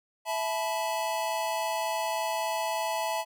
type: chord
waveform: square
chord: E suspended fourth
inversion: none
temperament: equal with one note detuned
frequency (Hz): 659.3 / 864.4 / 987.8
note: E5 / A5 / B5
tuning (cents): 0 / -31 / 0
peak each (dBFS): -33 / -32 / -36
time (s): 0.25-3.25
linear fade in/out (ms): 50
effects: none